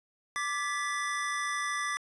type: chord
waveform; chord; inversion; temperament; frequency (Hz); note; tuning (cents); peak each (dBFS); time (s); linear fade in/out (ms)
square; G# diminished; second; equal with one note detuned; 1174.7 / 1704 / 1975.5; D6 / G#6 / B6; 0 / +44 / 0; -34 / -39 / -35; 0.36-1.97; 0
effects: resampled to 24000 Hz + 11-bit